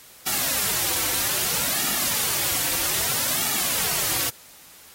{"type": "noise with flanger", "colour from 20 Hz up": "white", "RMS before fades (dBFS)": -24, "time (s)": [0.26, 4.3], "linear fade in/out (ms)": 10, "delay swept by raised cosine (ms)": [1.9, 4.9], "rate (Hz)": 0.62, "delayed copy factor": -0.65, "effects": ["white hiss -48 dBFS RMS until 4.94 s", "AAC 48 kbps"]}